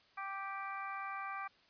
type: harmonic tone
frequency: 391.5 Hz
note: G4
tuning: 2 cents flat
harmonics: 2 / 3 / 4 / 5 / 6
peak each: -46 / -42 / -48 / -52 / -49 dBFS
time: 0.17-1.48 s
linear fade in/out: 10 ms
effects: white hiss -67 dBFS RMS until 1.69 s + resampled to 11025 Hz